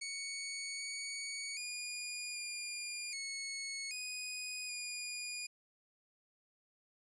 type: tone with pitch steps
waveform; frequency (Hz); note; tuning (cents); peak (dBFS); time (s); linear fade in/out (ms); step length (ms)
15% pulse; 2228 / 2241 / 2439 / 2413 / 2195 / 2486 / 2443; C#7 / C#7 / D#7 / D7 / C#7 / D#7 / D#7; +8 / +18 / -35 / +46 / -18 / -2 / -32; -33; 0.01-5.47; 10; 780
effects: resampled to 22050 Hz